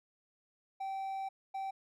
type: tone bursts at uneven times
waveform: triangle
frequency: 775 Hz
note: G5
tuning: 20 cents flat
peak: -34 dBFS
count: 2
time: 0.8-1.29 / 1.54-1.71 s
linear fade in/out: 10 ms
effects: none